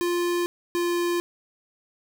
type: tone pair in turn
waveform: square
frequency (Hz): 349.2 / 347.5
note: F4 / F4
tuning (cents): 0 / -9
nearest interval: unison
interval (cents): 9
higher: first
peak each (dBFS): -23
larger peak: neither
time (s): 0.01-0.46 / 0.75-1.2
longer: neither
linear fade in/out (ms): 0
effects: none